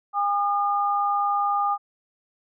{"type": "tone pair together", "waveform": "sine", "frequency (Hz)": [810.9, 1215], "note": ["G#5", "D#6"], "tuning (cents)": [-42, -42], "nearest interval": "perfect fifth", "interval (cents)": 700, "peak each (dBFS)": -23, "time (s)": [0.13, 1.78], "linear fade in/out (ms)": 50, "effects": []}